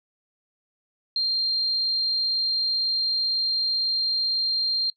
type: tone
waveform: sine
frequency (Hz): 4186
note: C8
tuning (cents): 0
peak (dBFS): -21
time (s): 1.16-4.9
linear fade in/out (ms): 2
effects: noise-tail reverb RT60 0.1 s tail -21 dB re dry